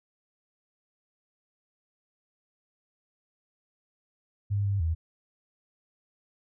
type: tone with pitch steps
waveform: sine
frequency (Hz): 101.2 / 99.6 / 81.3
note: G#2 / G2 / E2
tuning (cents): -44 / +28 / -23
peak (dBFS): -24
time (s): 4.5-4.95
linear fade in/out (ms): 20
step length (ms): 150
effects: none